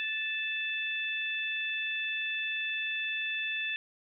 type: harmonic tone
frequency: 877 Hz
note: A5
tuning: 6 cents flat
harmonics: 2 / 3 / 4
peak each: -36 / -33 / -38 dBFS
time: 0-3.76 s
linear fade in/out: 0 ms
effects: none